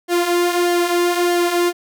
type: tone with flanger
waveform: sawtooth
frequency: 350 Hz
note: F4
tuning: 4 cents sharp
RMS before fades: -17 dBFS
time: 0.08-1.73 s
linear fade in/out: 50 ms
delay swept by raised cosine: 0.79 to 4.19 ms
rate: 1.6 Hz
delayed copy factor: -0.55
effects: none